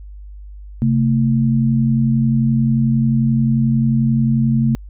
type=tone pair together; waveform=sine; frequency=133.7 / 225 Hz; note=C3 / A3; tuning=+38 / +39 cents; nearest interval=major sixth; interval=901 cents; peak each=-15 dBFS; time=0.82-4.75 s; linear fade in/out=0 ms; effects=added 50 Hz sine -32 dBFS peak until 4.89 s